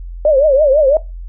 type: tone with vibrato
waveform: sine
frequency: 573 Hz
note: D5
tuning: 43 cents flat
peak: -7 dBFS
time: 0.25-0.97 s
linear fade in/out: 2 ms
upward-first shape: triangle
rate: 6 Hz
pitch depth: 190 cents each way
effects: noise-tail reverb RT60 0.2 s tail -17 dB re dry + added 43 Hz sine -25 dBFS peak until 1.28 s